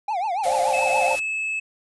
triangle tone with vibrato, 784 Hz, G5, in tune, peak -20 dBFS, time 0.08-1.14 s, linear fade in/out 5 ms, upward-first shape triangle, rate 7 Hz, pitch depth 260 cents each way
white noise, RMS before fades -33 dBFS, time 0.43-1.2 s, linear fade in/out 10 ms
sine chord, D half-diminished seventh, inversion third, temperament just, 528.6 / 587.3 / 704.8 / 845.8 Hz, C5 / D5 / F5 / Ab5, +18 / 0 / +16 / +31 cents, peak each -25 / -27 / -28 / -28 dBFS, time 0.45-1.16 s, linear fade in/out 10 ms
triangle tone, 2600 Hz, E7, 24 cents flat, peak -22 dBFS, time 0.73-1.6 s, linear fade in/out 10 ms
effects resampled to 24000 Hz

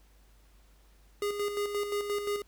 square tone with tremolo, 410 Hz, G#4, 22 cents flat, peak -29 dBFS, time 1.22-2.42 s, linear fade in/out 2 ms, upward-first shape square, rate 5.7 Hz, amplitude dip 50%, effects added 50 Hz sine -58 dBFS peak until 2.47 s + pink hiss -66 dBFS RMS until 2.47 s

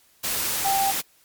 sine tone in noise, 785 Hz, G5, 2 cents sharp, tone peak -20 dBFS, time 0.64-0.92 s, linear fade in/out 20 ms, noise white, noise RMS -26 dBFS, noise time 0.23-1.02 s, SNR +3 dB, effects white hiss -59 dBFS RMS until 1.24 s + MP3 96 kbps

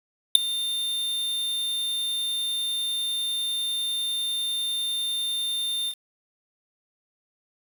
square tone with ADSR envelope, 3610 Hz, A7, 44 cents sharp, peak -5 dBFS, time 0.35-5.95 s, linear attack 4 ms, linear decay 4 ms, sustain -21 dB, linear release 71 ms, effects 7-bit

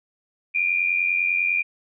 sine tone pair together, 2367 / 2457 Hz, D7 / D#7, +13 / -22 cents, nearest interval minor second, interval 65 cents, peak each -22 dBFS, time 0.54-1.63 s, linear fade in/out 20 ms, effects none

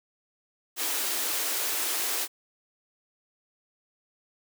white high-pass noise, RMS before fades -29 dBFS, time 0.76-2.28 s, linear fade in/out 50 ms, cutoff 260 Hz, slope 96 dB/octave, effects none

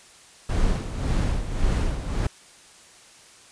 brown noise with tremolo, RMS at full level -21 dBFS, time 0.49-2.27 s, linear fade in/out 5 ms, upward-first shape sine, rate 1.8 Hz, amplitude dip 65%, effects white hiss -50 dBFS RMS until 3.51 s + resampled to 22050 Hz

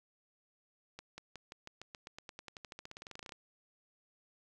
accelerating click train, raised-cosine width 0.2 ms, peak -29 dBFS, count 28, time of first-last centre 0.99-3.322 s, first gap 190 ms, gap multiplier 0.93, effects none

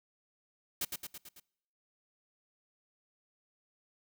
white noise with echo, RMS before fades -34 dBFS, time 0.81-0.85 s, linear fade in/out 5 ms, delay 110 ms, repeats 5, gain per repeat -4 dB, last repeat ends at 1.4 s, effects noise-tail reverb RT60 0.8 s tail -25 dB re dry

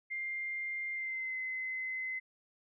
sine tone with pitch glide, 2100 to 2048 Hz, C7 to C7, +6 to -38 cents, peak -35 dBFS, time 0.1-2.2 s, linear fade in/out 20 ms, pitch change -44 cents, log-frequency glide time 0.94-1.37 s, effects none

